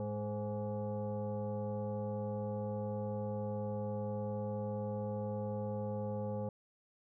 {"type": "tone with frequency modulation", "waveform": "sine", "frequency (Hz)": 207.7, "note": "G#3", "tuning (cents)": 0, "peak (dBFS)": -35, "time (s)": [0, 6.49], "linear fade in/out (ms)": 2, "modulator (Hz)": 315, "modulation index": 1.5, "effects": []}